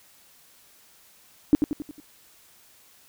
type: tone with echo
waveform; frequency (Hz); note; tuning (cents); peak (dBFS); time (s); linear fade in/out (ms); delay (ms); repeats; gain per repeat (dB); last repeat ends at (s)
sine; 296.5; D4; +17; -11; 1.53-1.55; 0; 90; 5; -6; 2
effects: white hiss -56 dBFS RMS until 3.08 s